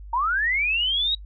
sine linear sweep, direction up, 898 to 3856 Hz, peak -20 dBFS, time 0.13-1.15 s, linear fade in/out 5 ms, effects noise-tail reverb RT60 0.1 s tail -24 dB re dry + added 50 Hz sine -37 dBFS peak until 1.25 s

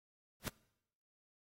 pink noise with exponential growth, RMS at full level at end -36 dBFS, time 0.4-0.48 s, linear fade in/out 0 ms, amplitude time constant 17 ms, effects noise-tail reverb RT60 0.8 s tail -22 dB re dry + AAC 48 kbps

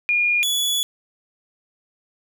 sine / sawtooth tone pair in turn, 2427 / 3411 Hz, D#7 / G#7, -44 / +46 cents, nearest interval tritone, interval 590 cents, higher second, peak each -16 dBFS, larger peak neither, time 0.09-0.43 / 0.43-0.83 s, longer second, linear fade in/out 0 ms, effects none

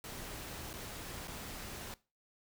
pink noise with dropouts, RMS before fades -45 dBFS, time 0.04-1.94 s, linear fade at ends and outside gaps 1 ms, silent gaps 0.731-0.738 / 1.274-1.28 s, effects noise-tail reverb RT60 0.3 s tail -20 dB re dry

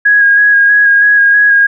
sine tone with vibrato, 1648 Hz, G#6, 14 cents flat, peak -4 dBFS, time 0.05-1.67 s, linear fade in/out 10 ms, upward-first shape square, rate 3.1 Hz, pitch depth 17 cents each way, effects none

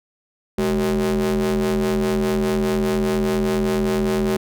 40% pulse ring-modulated tone, 84.7 Hz, E2, 48 cents sharp, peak -14 dBFS, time 0.58-4.37 s, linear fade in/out 5 ms, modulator 294 Hz, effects none

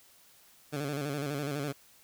15% pulse tone with vibrato, 143.5 Hz, D3, 40 cents flat, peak -26 dBFS, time 0.72-1.73 s, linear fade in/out 20 ms, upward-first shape square, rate 12 Hz, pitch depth 67 cents each way, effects white hiss -60 dBFS RMS until 2.03 s

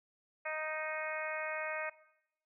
harmonic tone, 311.1 Hz, D#4, in tune, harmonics 2 / 3 / 4 / 5 / 6 / 7 / 8, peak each -40 / -46 / -45 / -44 / -44 / -43 / -45 dBFS, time 0.45-1.9 s, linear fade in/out 10 ms, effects noise-tail reverb RT60 0.8 s tail -18 dB re dry

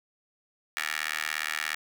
15% pulse tone with high-pass filter, 77.1 Hz, D#2, 15 cents flat, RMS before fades -32 dBFS, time 0.77-1.75 s, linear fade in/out 0 ms, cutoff 1800 Hz, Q 2.5, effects none

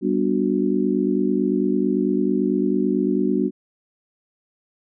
sine chord, G major seventh, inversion none, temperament just, 196 / 245 / 294 / 367.5 Hz, G3 / B3 / D4 / F#4, 0 / -14 / +2 / -12 cents, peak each -23 dBFS, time 0.01-3.51 s, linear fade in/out 50 ms, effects none

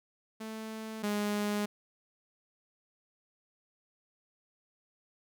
sawtooth tone pair in turn, 220 / 207.2 Hz, A3 / G#3, 0 / -4 cents, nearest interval minor second, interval 104 cents, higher first, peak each -35 / -26 dBFS, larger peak second, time 0.4-1.03 / 1.03-1.66 s, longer neither, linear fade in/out 10 ms, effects none

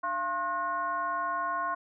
sine tone with frequency modulation, 1072 Hz, C6, 42 cents sharp, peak -28 dBFS, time 0.03-1.75 s, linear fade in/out 10 ms, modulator 385 Hz, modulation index 0.87, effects none

